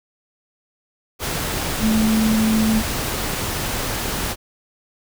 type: tone in noise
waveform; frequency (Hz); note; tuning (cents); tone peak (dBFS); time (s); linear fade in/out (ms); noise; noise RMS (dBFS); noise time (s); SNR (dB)
sine; 219.3; A3; -6; -15; 1.8-2.83; 50; pink; -24; 1.19-4.36; +6
effects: none